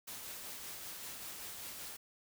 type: noise with tremolo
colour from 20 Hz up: white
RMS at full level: -45 dBFS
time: 0.07-1.97 s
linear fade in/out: 10 ms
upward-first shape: triangle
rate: 5.2 Hz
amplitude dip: 30%
effects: none